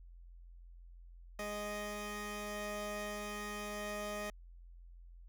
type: tone pair together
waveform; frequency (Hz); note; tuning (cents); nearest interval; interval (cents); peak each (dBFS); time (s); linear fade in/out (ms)
15% pulse; 207.7 / 622.3; G#3 / D#5; 0 / 0; octave + perfect fifth; 1900; -37 / -36; 1.39-4.3; 2
effects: added 43 Hz sine -52 dBFS peak until 5.28 s